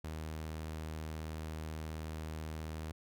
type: tone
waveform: sawtooth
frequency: 78.6 Hz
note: D#2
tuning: 18 cents sharp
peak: -36 dBFS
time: 0.04-2.92 s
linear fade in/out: 5 ms
effects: none